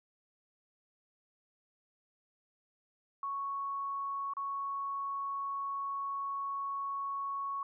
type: tone with dropouts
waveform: sine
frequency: 1108.7 Hz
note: C#6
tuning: in tune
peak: -34 dBFS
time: 3.23-7.63 s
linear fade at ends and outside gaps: 2 ms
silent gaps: 4.336-4.368 s
effects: none